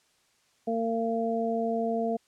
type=harmonic tone; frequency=228.2 Hz; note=A#3; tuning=37 cents flat; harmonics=1 / 2 / 3; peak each=-30 / -30 / -30 dBFS; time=0.67-2.17 s; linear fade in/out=10 ms; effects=white hiss -67 dBFS RMS until 2.27 s + low-pass 8000 Hz 12 dB/octave